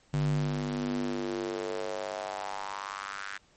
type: tone with high-pass filter sweep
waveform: square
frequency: 49.3 Hz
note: G1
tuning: 11 cents sharp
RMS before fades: -33 dBFS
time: 0.13-3.38 s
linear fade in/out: 10 ms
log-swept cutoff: 130 to 1600 Hz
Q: 3.5
effects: pink hiss -64 dBFS RMS until 3.56 s + MP3 32 kbps